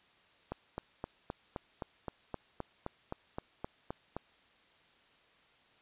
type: click train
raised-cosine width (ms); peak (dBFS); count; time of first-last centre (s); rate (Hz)
1; -23; 15; 0.52-4.166; 3.84
effects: white hiss -65 dBFS RMS until 5.81 s + resampled to 8000 Hz